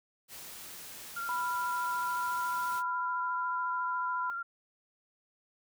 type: noise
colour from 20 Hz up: white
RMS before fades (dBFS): -46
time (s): 0.28-2.83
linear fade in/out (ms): 50
type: tone with vibrato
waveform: sine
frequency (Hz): 1385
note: F6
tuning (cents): -15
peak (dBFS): -34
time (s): 1.16-4.43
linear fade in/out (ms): 10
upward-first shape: triangle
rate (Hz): 14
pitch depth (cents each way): 24
type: tone with pitch glide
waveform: sine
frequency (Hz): 987.8 to 998.7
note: B5 to B5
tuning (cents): 0 to +19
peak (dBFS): -32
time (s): 1.29-4.3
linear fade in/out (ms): 0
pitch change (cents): +19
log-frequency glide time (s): 2.05-3.54
effects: none